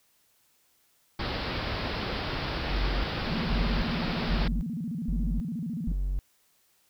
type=low-pass noise; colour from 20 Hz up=pink; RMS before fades=-32 dBFS; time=1.19-4.48 s; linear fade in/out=5 ms; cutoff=5100 Hz; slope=96 dB/octave
type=tone bursts; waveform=triangle; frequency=46.7 Hz; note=F#1; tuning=17 cents sharp; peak=-24 dBFS; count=5; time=2.71-6.19 s; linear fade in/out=0 ms; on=320 ms; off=470 ms
type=tone with vibrato; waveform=sine; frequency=196 Hz; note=G3; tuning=in tune; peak=-30 dBFS; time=3.27-5.92 s; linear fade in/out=2 ms; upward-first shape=square; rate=14 Hz; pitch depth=290 cents each way
effects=white hiss -67 dBFS RMS until 6.89 s